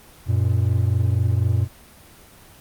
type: tone pair together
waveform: triangle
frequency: 92.6 / 116.67 Hz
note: F#2 / A#2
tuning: +2 / +2 cents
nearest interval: major third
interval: 400 cents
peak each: -17 / -18 dBFS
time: 0.26-1.68 s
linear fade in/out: 50 ms
effects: pink hiss -47 dBFS RMS until 2.6 s + Opus 24 kbps